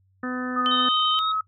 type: harmonic tone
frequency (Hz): 251.8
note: B3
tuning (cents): +34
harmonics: 1 / 2 / 3 / 4 / 5 / 6 / 7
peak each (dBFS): -28 / -36 / -42 / -45 / -34 / -38 / -36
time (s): 0.23-0.89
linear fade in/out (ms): 5
type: tone with pitch glide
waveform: sine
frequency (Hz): 1244.5 to 1281.7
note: D#6 to E6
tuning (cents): 0 to -49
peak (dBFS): -22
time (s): 0.56-1.41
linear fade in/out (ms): 5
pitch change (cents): +51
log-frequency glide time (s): 1.12-1.22
type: tone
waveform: sine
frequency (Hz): 3080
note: G7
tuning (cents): -31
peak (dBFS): -22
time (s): 0.66-1.19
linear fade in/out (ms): 0
type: tone with vibrato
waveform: sine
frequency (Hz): 3729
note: A#7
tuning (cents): 0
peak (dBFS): -27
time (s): 0.71-1.32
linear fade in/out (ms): 5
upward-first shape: sine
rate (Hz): 9.1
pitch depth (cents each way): 19
effects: noise-tail reverb RT60 0.1 s tail -20 dB re dry + added 95 Hz sine -60 dBFS peak until 1.47 s